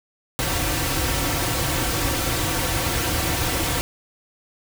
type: noise with comb filter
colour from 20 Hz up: pink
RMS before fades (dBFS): -23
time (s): 0.39-3.81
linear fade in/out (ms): 0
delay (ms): 4.8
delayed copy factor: -0.75
effects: none

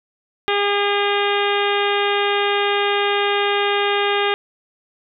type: harmonic tone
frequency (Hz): 405.8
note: G#4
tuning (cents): -40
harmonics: 1 / 2 / 3 / 4 / 5 / 6 / 7 / 8 / 9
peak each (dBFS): -20 / -23 / -25 / -26 / -27 / -28 / -28 / -29 / -30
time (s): 0.48-4.34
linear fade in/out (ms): 0
effects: none

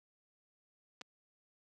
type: clicks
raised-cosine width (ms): 0.2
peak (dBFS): -29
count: 2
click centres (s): 1.012 / 1.016
effects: high-pass 150 Hz 12 dB/octave

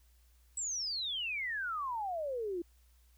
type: exponential sweep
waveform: sine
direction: down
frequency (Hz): 7902 to 331.6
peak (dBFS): -34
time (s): 0.57-2.62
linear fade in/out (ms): 5
effects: added 60 Hz sine -62 dBFS peak until 3.17 s + white hiss -72 dBFS RMS until 3.17 s

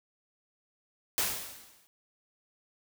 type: noise with exponential decay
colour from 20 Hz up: white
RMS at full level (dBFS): -27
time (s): 1.18-1.87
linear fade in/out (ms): 0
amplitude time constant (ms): 150
effects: none

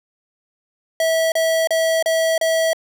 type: tone bursts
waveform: square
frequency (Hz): 650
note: E5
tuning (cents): -24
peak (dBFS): -16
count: 5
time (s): 1-2.732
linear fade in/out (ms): 2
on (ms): 320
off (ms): 33
effects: none

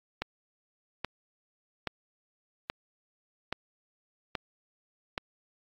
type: click train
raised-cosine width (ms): 0.3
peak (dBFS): -15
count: 7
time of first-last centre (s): 0.22-5.179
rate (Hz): 1.21
effects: AAC 64 kbps

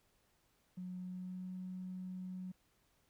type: tone with pitch glide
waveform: triangle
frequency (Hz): 182 to 184.33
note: F#3 to F#3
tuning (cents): -28 to -6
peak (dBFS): -38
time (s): 0.77-2.52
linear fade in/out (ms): 10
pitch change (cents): +22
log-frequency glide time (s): 0.98-1.52
effects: tanh soft clip ceiling -40 dBFS + pink hiss -75 dBFS RMS until 3.09 s

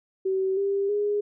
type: tone with pitch steps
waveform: sine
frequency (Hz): 381.2 / 396.7 / 412.8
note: G4 / G4 / G#4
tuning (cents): -48 / +21 / -10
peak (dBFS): -22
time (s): 0.25-1.21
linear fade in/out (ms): 10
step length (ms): 320
effects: none

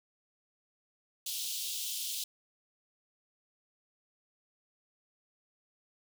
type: high-pass noise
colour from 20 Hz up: pink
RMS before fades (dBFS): -37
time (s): 1.26-2.24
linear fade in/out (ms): 5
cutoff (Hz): 3000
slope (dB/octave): 48
effects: none

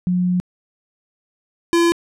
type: tone pair in turn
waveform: sine / square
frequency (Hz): 180 / 339.8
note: F#3 / F4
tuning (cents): -47 / -47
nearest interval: major seventh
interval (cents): 1100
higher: second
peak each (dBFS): -15 / -13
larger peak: second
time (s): 0.07-0.4 / 1.73-1.92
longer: first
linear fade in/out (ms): 0
effects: low-pass 10000 Hz 12 dB/octave

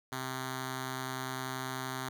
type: tone with notch filter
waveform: 5% pulse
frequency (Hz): 130.4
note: C3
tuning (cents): -5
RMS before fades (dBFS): -38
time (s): 0.12-2.09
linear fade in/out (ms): 2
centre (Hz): 530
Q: 1.5
effects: none

